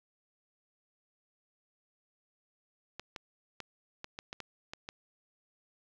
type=clicks; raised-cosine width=0.2 ms; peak=-23 dBFS; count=9; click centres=2.996 / 3.162 / 3.603 / 4.044 / 4.189 / 4.329 / 4.403 / 4.735 / 4.889 s; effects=low-pass 6000 Hz 12 dB/octave + 9-bit